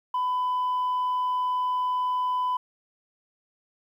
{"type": "tone", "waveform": "sine", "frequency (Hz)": 1001, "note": "B5", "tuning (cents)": 23, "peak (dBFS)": -21, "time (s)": [0.14, 2.57], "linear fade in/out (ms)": 5, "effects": ["tanh soft clip ceiling -22 dBFS", "10-bit"]}